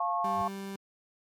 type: chord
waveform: sine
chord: F augmented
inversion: none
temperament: just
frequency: 698.5 / 873.1 / 1091.3 Hz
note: F5 / A5 / C#6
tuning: 0 / -14 / -27 cents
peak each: -31 / -34 / -30 dBFS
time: 0-0.48 s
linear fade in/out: 5 ms
type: tone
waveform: 30% pulse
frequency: 196 Hz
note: G3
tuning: in tune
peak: -34 dBFS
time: 0.24-0.76 s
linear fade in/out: 5 ms
type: tone with exponential growth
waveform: sine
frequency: 98 Hz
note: G2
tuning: in tune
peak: -37 dBFS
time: 0.27-0.42 s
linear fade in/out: 5 ms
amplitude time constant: 32 ms
effects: MP3 96 kbps